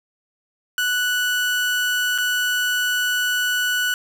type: tone with dropouts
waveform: 30% pulse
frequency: 1480 Hz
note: F#6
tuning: in tune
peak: -16 dBFS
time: 0.78-3.94 s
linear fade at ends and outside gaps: 1 ms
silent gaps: 2.179-2.184 s
effects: none